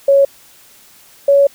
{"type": "tone pair in turn", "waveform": "sine", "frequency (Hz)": [554.4, 560.8], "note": ["C#5", "C#5"], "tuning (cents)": [0, 20], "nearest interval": "unison", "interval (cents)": 20, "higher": "second", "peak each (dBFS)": -6, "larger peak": "neither", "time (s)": [[0.08, 0.25], [1.28, 1.47]], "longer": "second", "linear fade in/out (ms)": 5, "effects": ["white hiss -45 dBFS RMS until 1.54 s"]}